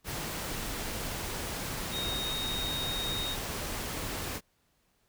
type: tone in noise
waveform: sine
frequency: 3729 Hz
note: A#7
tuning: in tune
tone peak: -33 dBFS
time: 1.91-3.37 s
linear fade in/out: 50 ms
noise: pink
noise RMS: -36 dBFS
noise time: 0.04-4.41 s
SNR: 0 dB
effects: pink hiss -72 dBFS RMS until 5.08 s